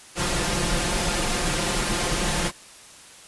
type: noise with comb filter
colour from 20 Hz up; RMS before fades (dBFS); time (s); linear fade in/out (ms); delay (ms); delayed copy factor
pink; -24; 0.15-2.52; 50; 5.7; +0.65
effects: white hiss -46 dBFS RMS until 3.27 s + resampled to 24000 Hz